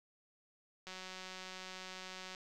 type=click train; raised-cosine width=0.2 ms; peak=-30 dBFS; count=276; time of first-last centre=0.87-2.348 s; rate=186 Hz; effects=none